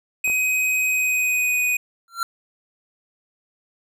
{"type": "tone with pitch glide", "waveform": "square", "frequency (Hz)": [2518, 2485], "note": ["D#7", "D#7"], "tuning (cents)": [20, -3], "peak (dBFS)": -19, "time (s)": [0.24, 1.77], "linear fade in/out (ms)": 5, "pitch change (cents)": -23, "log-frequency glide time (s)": [0.88, 1.64]}
{"type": "clicks", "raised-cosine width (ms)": 1, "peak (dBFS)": [-23, -23], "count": 2, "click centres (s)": [0.277, 0.299]}
{"type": "tone with exponential growth", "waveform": "square", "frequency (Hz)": 1368, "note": "F6", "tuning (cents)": -36, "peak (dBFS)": -18, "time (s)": [2.08, 2.23], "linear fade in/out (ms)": 1, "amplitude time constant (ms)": 31}
{"effects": []}